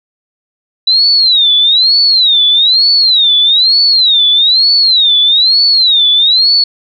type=tone with vibrato; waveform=sine; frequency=3927 Hz; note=B7; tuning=11 cents flat; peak=-5 dBFS; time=0.87-6.64 s; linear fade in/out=5 ms; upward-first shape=sine; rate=1.1 Hz; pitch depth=220 cents each way; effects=none